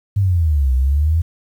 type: exponential two-way sweep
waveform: sine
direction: down then up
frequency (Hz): 103.2 to 62.9 to 84.5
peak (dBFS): -12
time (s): 0.16-1.22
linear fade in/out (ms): 10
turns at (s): 0.74
effects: 8-bit